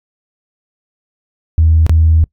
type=tone with dropouts; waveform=sine; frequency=80.3 Hz; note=E2; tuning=45 cents flat; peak=-5 dBFS; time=1.58-2.24 s; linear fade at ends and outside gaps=0 ms; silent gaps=1.865-1.895 s; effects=noise-tail reverb RT60 0.1 s tail -24 dB re dry + tanh soft clip ceiling -1 dBFS